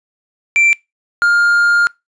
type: tone pair in turn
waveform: triangle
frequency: 2349 / 1408.2 Hz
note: D7 / F6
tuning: 0 / +14 cents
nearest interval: major sixth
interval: 886 cents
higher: first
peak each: -7 dBFS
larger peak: neither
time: 0.56-0.73 / 1.22-1.87 s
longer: second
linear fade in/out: 0 ms
effects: noise-tail reverb RT60 0.2 s tail -23 dB re dry + resampled to 22050 Hz